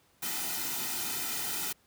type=noise with comb filter; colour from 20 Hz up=white; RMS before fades=-34 dBFS; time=0.22-1.73 s; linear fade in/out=10 ms; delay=1.8 ms; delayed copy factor=-0.75; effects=pink hiss -66 dBFS RMS until 1.86 s + high-pass 60 Hz 12 dB/octave